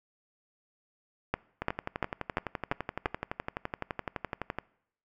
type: two click trains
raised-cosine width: 0.5 ms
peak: -12 / -17 dBFS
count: 6 / 36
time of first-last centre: 1.34-3.058 / 1.62-4.586 s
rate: 2.91 / 11.8 Hz
effects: noise-tail reverb RT60 0.7 s tail -23 dB re dry